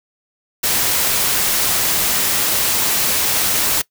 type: noise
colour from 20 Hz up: white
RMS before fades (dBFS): -17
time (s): 0.63-3.82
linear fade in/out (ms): 10
effects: noise-tail reverb RT60 0.1 s tail -21 dB re dry